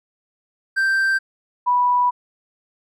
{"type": "tone pair in turn", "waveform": ["triangle", "sine"], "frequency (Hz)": [1568, 983.2], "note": ["G6", "B5"], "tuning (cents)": [0, -8], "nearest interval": "minor sixth", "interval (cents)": 808, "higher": "first", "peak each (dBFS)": -14, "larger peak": "neither", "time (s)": [[0.76, 1.19], [1.66, 2.11]], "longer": "second", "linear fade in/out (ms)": 20, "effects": []}